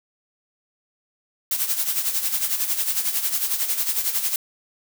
blue noise with tremolo, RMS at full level -21 dBFS, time 1.51-4.36 s, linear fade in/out 2 ms, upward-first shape sine, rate 11 Hz, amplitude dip 65%, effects none

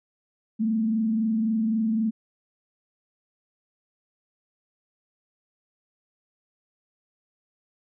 sine tone with frequency modulation, 221.3 Hz, A3, 10 cents sharp, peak -21 dBFS, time 0.59-2.11 s, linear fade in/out 20 ms, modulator 23.8 Hz, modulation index 0.41, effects none

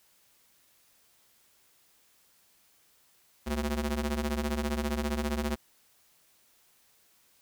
sawtooth ring-modulated tone, 146.83 Hz, D3, in tune, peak -22 dBFS, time 3.46-5.56 s, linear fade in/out 20 ms, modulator 80.9 Hz, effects white hiss -65 dBFS RMS until 7.41 s

